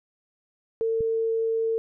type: tone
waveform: sine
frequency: 451 Hz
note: A4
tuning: 43 cents sharp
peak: -22 dBFS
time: 0.81-1.78 s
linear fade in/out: 0 ms
type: click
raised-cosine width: 5 ms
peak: -24 dBFS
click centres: 1.007 s
effects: none